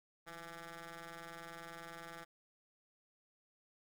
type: ring-modulated tone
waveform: 10% pulse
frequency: 170 Hz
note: F3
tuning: 46 cents flat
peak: -37 dBFS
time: 0.26-2.25 s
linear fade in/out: 20 ms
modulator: 1010 Hz
effects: none